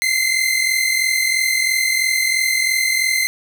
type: tone pair together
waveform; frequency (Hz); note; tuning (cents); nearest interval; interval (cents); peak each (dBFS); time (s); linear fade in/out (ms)
sawtooth; 2054 / 2097; C7 / C7; -33 / +3; unison; 36; -15; 0.02-3.27; 0
effects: none